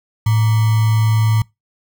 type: tone with sample-and-hold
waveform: sine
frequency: 110 Hz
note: A2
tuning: in tune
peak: -11 dBFS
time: 0.26-1.42 s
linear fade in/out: 5 ms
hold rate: 1050 Hz
effects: noise-tail reverb RT60 0.2 s tail -24 dB re dry